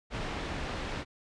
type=low-pass noise; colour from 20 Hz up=pink; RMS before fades=-36 dBFS; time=0.1-1.05 s; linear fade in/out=50 ms; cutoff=3400 Hz; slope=12 dB/octave; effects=resampled to 22050 Hz